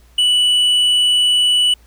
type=tone with hard clipping; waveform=sine; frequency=2960 Hz; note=F#7; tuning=in tune; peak=-12 dBFS; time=0.18-1.74 s; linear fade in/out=5 ms; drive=4 dB; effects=added 59 Hz sine -46 dBFS peak until 1.86 s + pink hiss -54 dBFS RMS until 1.86 s